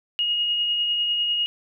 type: tone with tremolo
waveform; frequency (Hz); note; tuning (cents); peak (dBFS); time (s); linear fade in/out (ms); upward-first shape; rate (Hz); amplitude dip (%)
sine; 2873; F7; +48; -19; 0.19-1.46; 0; triangle; 10; 30
effects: none